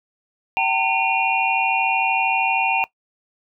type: tone cluster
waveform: sine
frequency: 772 / 905 / 2427 / 2744 Hz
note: G5 / A5 / D#7 / F7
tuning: -27 / +48 / -44 / -31 cents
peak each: -22 dBFS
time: 0.57-2.84 s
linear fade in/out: 0 ms
effects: noise-tail reverb RT60 0.1 s tail -19 dB re dry